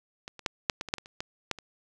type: clicks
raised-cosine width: 0.2 ms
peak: -22 / -27 / -10 / -6 / -16 / -22 / -8 / -23 / -30 / -16 / -11 / -26 dBFS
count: 12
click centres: 0.279 / 0.393 / 0.462 / 0.698 / 0.811 / 0.887 / 0.939 / 0.983 / 1.059 / 1.205 / 1.513 / 1.587 s
effects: none